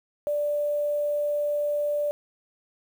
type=tone with quantisation; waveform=sine; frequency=587.3 Hz; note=D5; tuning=in tune; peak=-23 dBFS; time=0.27-2.11 s; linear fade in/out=0 ms; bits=8; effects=none